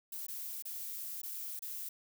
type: noise with dropouts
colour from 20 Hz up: violet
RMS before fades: -42 dBFS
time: 0.12-1.89 s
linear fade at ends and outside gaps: 5 ms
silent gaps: 0.267-0.283 / 0.624-0.652 / 1.217-1.232 / 1.593-1.621 s
effects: none